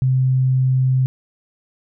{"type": "tone", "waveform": "sine", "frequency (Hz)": 130, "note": "C3", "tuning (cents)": -11, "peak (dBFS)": -13, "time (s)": [0.02, 1.06], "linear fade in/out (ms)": 0, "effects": []}